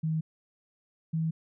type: tone pair in turn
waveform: sine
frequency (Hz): 158.7 / 161.29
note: D#3 / E3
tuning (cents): +35 / -37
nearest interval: unison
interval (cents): 28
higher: second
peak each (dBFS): -26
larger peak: neither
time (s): 0.03-0.21 / 1.13-1.31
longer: neither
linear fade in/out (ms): 10
effects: none